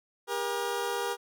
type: tone pair together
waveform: 20% pulse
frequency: 401 / 476.9 Hz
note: G4 / A#4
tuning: +39 / +39 cents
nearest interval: minor third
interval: 300 cents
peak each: -28 / -27 dBFS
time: 0.27-1.17 s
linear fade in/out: 50 ms
effects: none